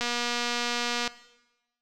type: click train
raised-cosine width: 0.2 ms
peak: -12 dBFS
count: 257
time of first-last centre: 0.01-1.077 s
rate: 240 Hz
effects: noise-tail reverb RT60 1.0 s tail -17 dB re dry